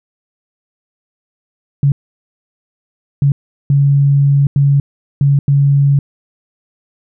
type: tone bursts at uneven times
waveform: sine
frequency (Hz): 140.6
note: C#3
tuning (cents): +25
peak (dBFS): -7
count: 6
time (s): 1.83-1.92 / 3.22-3.32 / 3.7-4.47 / 4.56-4.8 / 5.21-5.39 / 5.48-5.99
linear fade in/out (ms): 2
effects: none